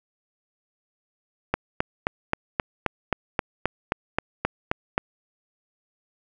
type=click train; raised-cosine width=0.5 ms; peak=-6 dBFS; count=14; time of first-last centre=1.54-4.979 s; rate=3.78 Hz; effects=none